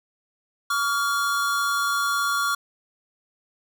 square tone pair together, 1137.9 / 1400 Hz, C#6 / F6, +45 / +4 cents, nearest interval major third, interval 359 cents, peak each -25 dBFS, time 0.7-2.55 s, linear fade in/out 5 ms, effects none

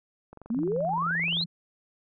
click train, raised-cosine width 1 ms, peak -31 dBFS, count 26, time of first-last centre 0.33-1.412 s, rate 23.1 Hz
sine exponential sweep, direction up, 213.6 to 4300 Hz, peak -25 dBFS, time 0.5-1.44 s, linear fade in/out 5 ms
sine tone with pitch glide, 168.2 to 169.27 Hz, E3 to E3, +35 to +46 cents, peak -33 dBFS, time 0.56-1.46 s, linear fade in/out 10 ms, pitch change +11 cents, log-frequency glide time 0.93-1.21 s
effects none

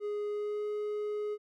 triangle tone with pitch glide, 415.3 to 419.2 Hz, G#4 to G#4, 0 to +16 cents, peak -30 dBFS, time 0-1.38 s, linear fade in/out 50 ms, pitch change +16 cents, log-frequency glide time 0.28-0.65 s, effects none

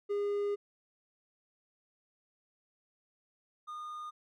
triangle tone pair in turn, 407.8 / 1222 Hz, G#4 / D#6, -32 / -32 cents, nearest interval octave + perfect fifth, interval 1900 cents, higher second, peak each -28 / -38 dBFS, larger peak first, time 0.09-0.56 / 3.67-4.11 s, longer first, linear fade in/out 20 ms, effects none

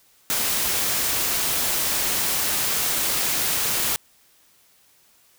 white noise, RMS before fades -23 dBFS, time 0.3-3.96 s, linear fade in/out 0 ms, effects white hiss -58 dBFS RMS until 5.38 s

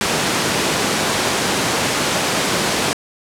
pink high-pass noise, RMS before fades -18 dBFS, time 0.01-2.93 s, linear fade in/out 0 ms, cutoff 180 Hz, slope 12 dB/octave, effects low-pass 9000 Hz 12 dB/octave

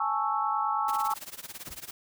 sine chord, A major seventh, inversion third, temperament equal, 830.6 / 880 / 1108.7 / 1318.5 Hz, G#5 / A5 / C#6 / E6, 0 / 0 / 0 / 0 cents, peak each -31 dBFS, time 0-1.14 s, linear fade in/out 5 ms
white noise with tremolo, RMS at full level -39 dBFS, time 0.88-1.91 s, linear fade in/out 2 ms, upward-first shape sine, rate 18 Hz, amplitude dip 90%
brown noise with exponential decay, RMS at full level -36 dBFS, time 1.67-1.82 s, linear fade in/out 1 ms, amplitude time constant 32 ms
effects none

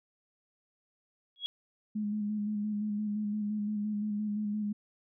sine tone with exponential growth, 3322 Hz, G#7, in tune, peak -27 dBFS, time 1.36-1.46 s, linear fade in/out 0 ms, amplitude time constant 21 ms
sine tone with vibrato, 209.6 Hz, G#3, 16 cents sharp, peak -30 dBFS, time 1.95-4.73 s, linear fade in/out 10 ms, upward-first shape square, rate 5.8 Hz, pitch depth 24 cents each way
effects none

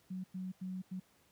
sine tone bursts at uneven times, 185.7 Hz, F#3, 7 cents sharp, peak -38 dBFS, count 4, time 0.1-0.24 / 0.34-0.52 / 0.61-0.82 / 0.91-1 s, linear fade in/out 10 ms, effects pink hiss -69 dBFS RMS until 1.31 s + high-pass 80 Hz 12 dB/octave

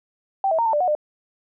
sine tone with pitch steps, 778 / 646 / 925 / 893 / 592 / 729 / 602 Hz, G5 / E5 / A#5 / A5 / D5 / F#5 / D5, -13 / -35 / -14 / +25 / +14 / -26 / +43 cents, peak -17 dBFS, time 0.44-0.951 s, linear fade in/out 2 ms, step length 73 ms, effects none

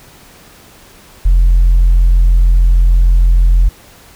sine tone, 43.21 Hz, F1, 18 cents flat, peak -3 dBFS, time 1.25-3.69 s, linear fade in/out 10 ms, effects tanh soft clip ceiling -3 dBFS + pink hiss -41 dBFS RMS until 4.15 s

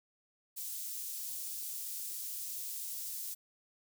white high-pass noise, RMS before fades -41 dBFS, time 0.56-3.35 s, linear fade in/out 20 ms, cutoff 6300 Hz, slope 12 dB/octave, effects none

